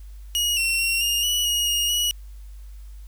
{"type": "tone with pitch steps", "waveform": "sawtooth", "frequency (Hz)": [2890, 2721, 2739, 2832, 2941, 2882, 2860, 2918], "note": ["F#7", "F7", "F7", "F7", "F#7", "F#7", "F7", "F#7"], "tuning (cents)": [-41, -46, -34, 23, -11, -46, 41, -25], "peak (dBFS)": -17, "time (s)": [0.35, 2.11], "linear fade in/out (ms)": 0, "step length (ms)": 220, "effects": ["added 50 Hz sine -37 dBFS peak until 3.07 s", "white hiss -59 dBFS RMS until 3.07 s"]}